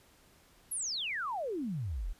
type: exponential sweep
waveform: sine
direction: down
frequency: 11720 to 33.38 Hz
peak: -33 dBFS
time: 0.71-2.13 s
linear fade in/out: 10 ms
effects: pink hiss -63 dBFS RMS until 2.19 s + resampled to 32000 Hz